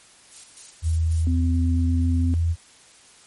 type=noise with tremolo; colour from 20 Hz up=violet; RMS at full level=-36 dBFS; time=0.3-1.26 s; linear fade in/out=50 ms; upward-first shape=square; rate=3.7 Hz; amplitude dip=65%
type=tone with pitch glide; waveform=sine; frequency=81.3 to 83.54 Hz; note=E2 to E2; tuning=-23 to +24 cents; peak=-18 dBFS; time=0.82-2.56 s; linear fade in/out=50 ms; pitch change=+47 cents; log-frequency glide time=1.26-2.19 s
type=tone; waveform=sine; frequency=255.7 Hz; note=C4; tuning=40 cents flat; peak=-24 dBFS; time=1.27-2.34 s; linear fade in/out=0 ms
effects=white hiss -51 dBFS RMS until 3.26 s + MP3 48 kbps